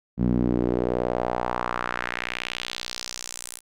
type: tone with band-pass filter sweep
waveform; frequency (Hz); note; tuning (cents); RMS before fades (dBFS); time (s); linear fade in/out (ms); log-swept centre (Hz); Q
sawtooth; 60.7; B1; -29; -27; 0.17-3.61; 50; 200 to 10000; 2.1
effects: none